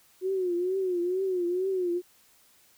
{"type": "tone with vibrato", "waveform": "sine", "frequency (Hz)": 365.6, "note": "F#4", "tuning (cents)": -21, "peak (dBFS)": -25, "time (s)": [0.21, 2.02], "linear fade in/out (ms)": 50, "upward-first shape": "triangle", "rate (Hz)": 2.2, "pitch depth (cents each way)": 110, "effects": ["white hiss -61 dBFS RMS until 2.77 s"]}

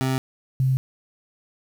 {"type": "tone pair in turn", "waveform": ["25% pulse", "sine"], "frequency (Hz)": [131.4, 131.4], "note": ["C3", "C3"], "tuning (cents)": [8, 8], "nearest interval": "unison", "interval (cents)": 0, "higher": "neither", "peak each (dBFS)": -17, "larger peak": "neither", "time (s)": [[0.01, 0.18], [0.6, 0.77]], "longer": "neither", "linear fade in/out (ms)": 0, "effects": ["8-bit"]}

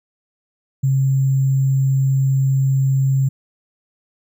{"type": "tone with sample-and-hold", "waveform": "sine", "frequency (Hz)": 134.9, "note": "C#3", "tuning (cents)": -47, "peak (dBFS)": -13, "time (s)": [0.83, 3.29], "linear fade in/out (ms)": 10, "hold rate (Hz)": 7350, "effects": []}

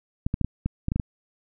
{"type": "clicks", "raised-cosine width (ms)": 5, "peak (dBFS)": -12, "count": 9, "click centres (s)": [0.265, 0.341, 0.413, 0.446, 0.66, 0.884, 0.919, 0.96, 0.998], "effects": []}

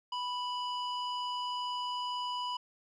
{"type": "tone with low-pass filter", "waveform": "square", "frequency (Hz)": 987.8, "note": "B5", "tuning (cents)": 0, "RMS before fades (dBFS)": -36, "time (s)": [0.12, 2.57], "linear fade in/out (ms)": 5, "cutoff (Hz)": 4000, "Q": 2.4, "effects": []}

